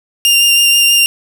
sawtooth tone with vibrato, 2794 Hz, F7, in tune, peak -4 dBFS, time 0.25-1.06 s, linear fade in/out 0 ms, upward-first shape sine, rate 6.2 Hz, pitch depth 12 cents each way, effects none

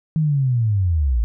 sine linear sweep, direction down, 161.3 to 51.91 Hz, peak -15 dBFS, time 0.16-1.24 s, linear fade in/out 0 ms, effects none

